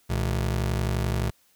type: ring-modulated tone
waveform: 35% pulse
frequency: 91.3 Hz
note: F#2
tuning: 23 cents flat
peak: -19 dBFS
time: 0.09-1.31 s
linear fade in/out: 20 ms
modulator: 25.9 Hz
effects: white hiss -63 dBFS RMS until 1.55 s